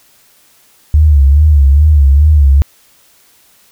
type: tone with vibrato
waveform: sine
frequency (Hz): 72.6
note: D2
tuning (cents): -19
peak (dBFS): -3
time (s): 0.94-2.62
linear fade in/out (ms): 0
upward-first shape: sine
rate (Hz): 2.4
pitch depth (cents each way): 110
effects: white hiss -48 dBFS RMS until 3.71 s